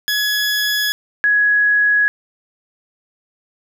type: tone pair in turn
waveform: 20% pulse / sine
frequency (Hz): 1687 / 1673.4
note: G#6 / G#6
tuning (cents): +27 / +13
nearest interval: unison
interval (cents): 14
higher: first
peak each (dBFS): -11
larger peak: neither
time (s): 0.08-0.92 / 1.24-2.08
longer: neither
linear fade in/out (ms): 0
effects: none